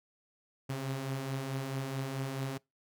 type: beating tone pair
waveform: sawtooth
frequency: 130.81 / 135.41 Hz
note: C3 / C#3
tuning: 0 / -40 cents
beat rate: 4.6 Hz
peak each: -38 / -31 dBFS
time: 0.69-2.58 s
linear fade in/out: 10 ms
effects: noise-tail reverb RT60 0.2 s tail -24 dB re dry